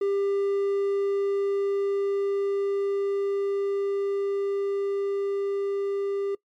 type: tone with level ramp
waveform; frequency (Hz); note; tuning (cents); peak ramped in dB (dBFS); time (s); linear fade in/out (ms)
triangle; 397.9; G4; +26; -20 to -23; 0.01-6.35; 5
effects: noise-tail reverb RT60 0.1 s tail -22 dB re dry + MP3 64 kbps